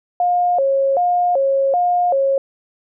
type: tone with vibrato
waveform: sine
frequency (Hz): 622.3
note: D#5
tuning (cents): 0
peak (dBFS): -13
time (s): 0.2-2.38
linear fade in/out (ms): 2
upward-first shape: square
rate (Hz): 1.3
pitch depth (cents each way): 230
effects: none